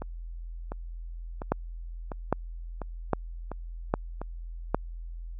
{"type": "two click trains", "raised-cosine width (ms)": 1, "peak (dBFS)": [-21, -9], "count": [7, 5], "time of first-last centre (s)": [[0.02, 4.216], [1.52, 4.746]], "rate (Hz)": [1.43, 1.24], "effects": ["added 42 Hz sine -36 dBFS peak until 5.39 s"]}